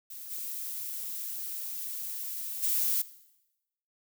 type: noise with level steps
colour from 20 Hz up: violet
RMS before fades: -43 / -37 / -28 dBFS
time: 0.1-3.02 s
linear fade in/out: 5 ms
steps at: 0.3 / 2.62 s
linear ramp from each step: 20 ms
effects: noise-tail reverb RT60 0.9 s tail -17 dB re dry